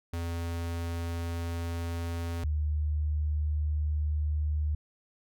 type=tone pair in turn; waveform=square / sine; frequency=84.6 / 75.37 Hz; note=E2 / D2; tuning=+45 / +45 cents; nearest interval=major second; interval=200 cents; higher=first; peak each=-32 / -26 dBFS; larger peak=second; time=0.13-2.44 / 2.44-4.75 s; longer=neither; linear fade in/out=5 ms; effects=none